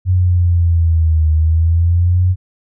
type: exponential two-way sweep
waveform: sine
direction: down then up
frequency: 92.5 to 77.78 to 92.5 Hz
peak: -9 dBFS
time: 0.05-2.36 s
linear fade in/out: 50 ms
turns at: 1.31 s
effects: none